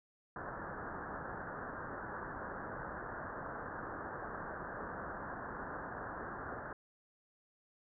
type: low-pass noise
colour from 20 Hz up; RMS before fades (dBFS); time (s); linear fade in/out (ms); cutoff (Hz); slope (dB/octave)
white; -44; 0.36-6.73; 2; 1700; 96
effects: none